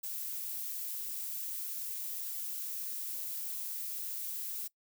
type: noise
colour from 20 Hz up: violet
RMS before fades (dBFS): -39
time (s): 0.03-4.68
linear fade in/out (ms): 10
effects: noise-tail reverb RT60 0.1 s tail -21 dB re dry